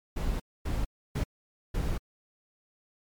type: noise bursts at uneven times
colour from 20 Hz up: brown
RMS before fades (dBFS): -29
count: 4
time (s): 0.16-0.4 / 0.65-0.85 / 1.15-1.24 / 1.74-1.98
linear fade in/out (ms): 10
effects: MP3 96 kbps